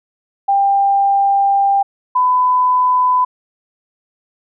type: tone pair in turn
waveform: sine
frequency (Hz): 794 / 1002.7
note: G5 / B5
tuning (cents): +22 / +26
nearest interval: major third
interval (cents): 404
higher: second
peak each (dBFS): -10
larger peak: neither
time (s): 0.48-1.83 / 2.15-3.25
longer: first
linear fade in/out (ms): 10
effects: none